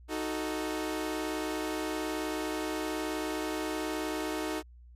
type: chord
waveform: sawtooth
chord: D# diminished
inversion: none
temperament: equal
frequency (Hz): 311.1 / 370 / 440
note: D#4 / F#4 / A4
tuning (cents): 0 / 0 / 0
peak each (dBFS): -30 / -34 / -35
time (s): 0.08-4.63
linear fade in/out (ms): 50
effects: added 60 Hz sine -50 dBFS peak until 4.95 s + resampled to 32000 Hz